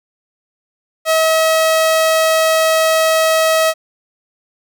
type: tone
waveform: sawtooth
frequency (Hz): 641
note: E5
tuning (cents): -49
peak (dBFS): -7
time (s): 1.05-3.74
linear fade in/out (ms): 50
effects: none